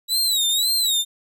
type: tone with vibrato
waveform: sawtooth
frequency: 3883 Hz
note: B7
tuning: 30 cents flat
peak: -15 dBFS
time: 0.08-1.05 s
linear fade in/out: 50 ms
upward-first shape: sine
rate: 1.9 Hz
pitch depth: 130 cents each way
effects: none